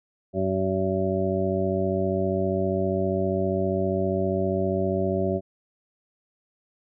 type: harmonic tone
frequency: 95 Hz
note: F#2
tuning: 46 cents sharp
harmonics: 1 / 2 / 3 / 4 / 6 / 7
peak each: -30 / -28 / -33 / -27 / -29 / -30 dBFS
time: 0.33-5.41 s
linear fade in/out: 50 ms
effects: none